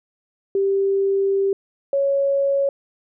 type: tone pair in turn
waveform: sine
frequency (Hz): 392.3 / 554.8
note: G4 / C#5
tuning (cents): +1 / +1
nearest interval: tritone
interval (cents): 600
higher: second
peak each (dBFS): -16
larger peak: neither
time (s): 0.55-1.53 / 1.93-2.69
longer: first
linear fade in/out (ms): 2
effects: none